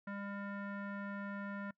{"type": "tone with low-pass filter", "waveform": "square", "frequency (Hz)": 200.7, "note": "G3", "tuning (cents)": 41, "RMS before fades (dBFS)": -43, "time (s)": [0.07, 1.71], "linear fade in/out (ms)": 5, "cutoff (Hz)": 1600, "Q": 4.5, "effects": ["noise-tail reverb RT60 0.1 s tail -24 dB re dry"]}